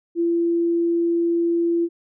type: tone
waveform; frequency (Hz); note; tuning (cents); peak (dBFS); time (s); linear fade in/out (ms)
sine; 339.3; F4; -50; -17; 0.15-1.89; 50
effects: none